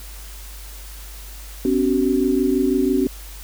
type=tone cluster; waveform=sine; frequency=256.6 / 282.7 / 376.3 Hz; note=C4 / C#4 / F#4; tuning=-34 / +34 / +29 cents; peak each=-20 dBFS; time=1.65-3.07 s; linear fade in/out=2 ms; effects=added 50 Hz sine -35 dBFS peak until 3.43 s + white hiss -41 dBFS RMS until 3.43 s